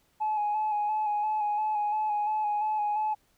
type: tone with vibrato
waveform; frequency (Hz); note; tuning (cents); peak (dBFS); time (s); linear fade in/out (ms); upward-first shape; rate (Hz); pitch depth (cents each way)
sine; 846; G#5; +32; -24; 0.2-3.15; 20; square; 2.9; 26
effects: tanh soft clip ceiling -22 dBFS + pink hiss -68 dBFS RMS until 3.37 s